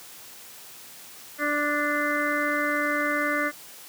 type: harmonic tone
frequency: 293.7 Hz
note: D4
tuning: in tune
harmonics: 1 / 2 / 4 / 5 / 6 / 7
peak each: -30 / -30 / -30 / -30 / -30 / -30 dBFS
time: 1.38-3.52 s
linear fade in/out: 50 ms
effects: white hiss -45 dBFS RMS until 3.88 s + high-pass 100 Hz 12 dB/octave